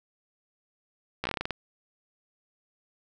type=slowing click train; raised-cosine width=0.3 ms; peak=-14 dBFS; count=10; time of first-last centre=1.24-1.507 s; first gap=14 ms; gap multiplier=1.18; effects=none